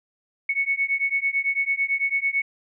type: beating tone pair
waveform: sine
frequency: 2209 / 2218 Hz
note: C#7 / C#7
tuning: -7 / 0 cents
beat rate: 9 Hz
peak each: -24 dBFS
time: 0.49-2.42 s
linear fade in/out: 5 ms
effects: none